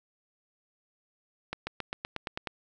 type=accelerating click train; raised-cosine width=0.3 ms; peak=-17 dBFS; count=9; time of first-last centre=1.53-2.472 s; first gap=140 ms; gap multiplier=0.95; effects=none